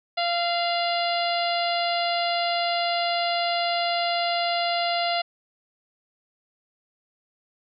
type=harmonic tone with a mistuned harmonic; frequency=690 Hz; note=F5; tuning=21 cents flat; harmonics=1 / 2 / 3 / 4 / 5 / 6 / 7; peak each=-24 / -33 / -32 / -32 / -34 / -32 / -36 dBFS; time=0.17-5.22 s; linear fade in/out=10 ms; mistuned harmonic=4; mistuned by=+41 cents; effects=none